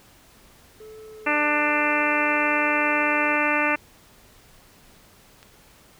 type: tone with vibrato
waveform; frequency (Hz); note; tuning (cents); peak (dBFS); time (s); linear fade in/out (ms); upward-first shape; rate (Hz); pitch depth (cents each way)
triangle; 431.8; A4; -33; -38; 0.8-3.36; 5; triangle; 1.2; 18
type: harmonic tone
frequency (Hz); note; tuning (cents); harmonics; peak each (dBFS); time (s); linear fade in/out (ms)
297; D4; +20; 1 / 2 / 3 / 4 / 5 / 6 / 7 / 8 / 9; -28 / -28 / -28 / -28 / -28 / -28 / -28 / -28 / -28; 1.26-3.76; 10
type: click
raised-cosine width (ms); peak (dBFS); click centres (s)
0.2; -28; 5.429
effects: pink hiss -53 dBFS RMS until 5.99 s